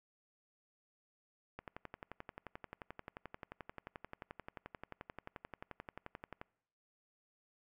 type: click train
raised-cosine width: 0.5 ms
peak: -30 dBFS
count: 56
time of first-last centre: 1.59-6.415 s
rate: 11.4 Hz
effects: noise-tail reverb RT60 0.8 s tail -25 dB re dry